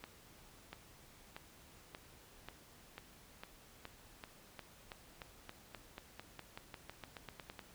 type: accelerating click train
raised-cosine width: 0.3 ms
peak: -30 dBFS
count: 26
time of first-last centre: 0.04-7.592 s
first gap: 690 ms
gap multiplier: 0.92
effects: pink hiss -61 dBFS RMS until 7.74 s